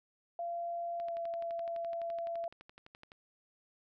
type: tone with pitch glide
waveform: sine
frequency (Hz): 686 to 675.8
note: F5 to E5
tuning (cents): -31 to +43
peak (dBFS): -35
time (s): 0.39-2.48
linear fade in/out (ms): 2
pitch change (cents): -26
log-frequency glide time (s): 1-1.15
type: click train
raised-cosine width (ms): 0.3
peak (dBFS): -36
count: 26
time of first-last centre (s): 1-3.119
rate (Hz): 11.8
effects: none